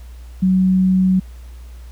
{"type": "tone", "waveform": "sine", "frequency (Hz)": 186.7, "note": "F#3", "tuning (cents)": 16, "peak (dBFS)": -11, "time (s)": [0.42, 1.2], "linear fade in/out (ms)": 10, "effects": ["added 60 Hz sine -33 dBFS peak until 1.91 s", "pink hiss -51 dBFS RMS until 1.91 s"]}